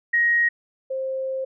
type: tone pair in turn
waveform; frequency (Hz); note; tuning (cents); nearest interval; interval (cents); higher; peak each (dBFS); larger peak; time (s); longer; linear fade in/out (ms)
sine; 1883 / 528.4; A#6 / C5; +17 / +17; octave + minor seventh; 2200; first; -16 / -24; first; 0.13-0.49 / 0.9-1.45; second; 10
effects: none